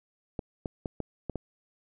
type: clicks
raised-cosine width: 2 ms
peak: -19 dBFS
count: 6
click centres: 0.392 / 0.658 / 0.858 / 1.003 / 1.297 / 1.357 s
effects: none